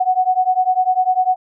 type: beating tone pair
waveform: sine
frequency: 736 / 746 Hz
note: F#5 / F#5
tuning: -9 / +14 cents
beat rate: 10 Hz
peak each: -16 dBFS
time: 0-1.36 s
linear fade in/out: 10 ms
effects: none